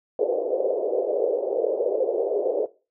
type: band-pass noise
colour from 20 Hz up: white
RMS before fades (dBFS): -24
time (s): 0.19-2.66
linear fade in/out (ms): 2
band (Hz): 400 to 570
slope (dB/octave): 48
effects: noise-tail reverb RT60 0.3 s tail -18 dB re dry